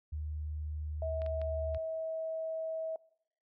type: tone with pitch glide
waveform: sine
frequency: 76.1 to 75.49 Hz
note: D#2 to D2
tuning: -38 to +48 cents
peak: -35 dBFS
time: 0.12-1.78 s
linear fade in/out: 10 ms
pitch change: -14 cents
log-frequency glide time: 1.17-1.29 s
type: tone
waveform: sine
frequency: 644 Hz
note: E5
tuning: 41 cents flat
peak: -34 dBFS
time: 1.02-2.96 s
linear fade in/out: 2 ms
type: clicks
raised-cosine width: 0.3 ms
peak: -34 dBFS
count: 4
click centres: 1.219 / 1.263 / 1.416 / 1.747 s
effects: noise-tail reverb RT60 0.7 s tail -22 dB re dry